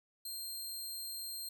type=tone; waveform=15% pulse; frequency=4186 Hz; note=C8; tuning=in tune; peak=-34 dBFS; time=0.25-1.49 s; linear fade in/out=5 ms; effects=none